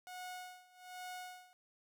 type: tone with tremolo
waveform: sawtooth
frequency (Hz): 730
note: F#5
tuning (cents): -24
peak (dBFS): -40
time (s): 0.07-1.53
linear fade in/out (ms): 0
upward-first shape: sine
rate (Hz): 1.2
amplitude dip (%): 90
effects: none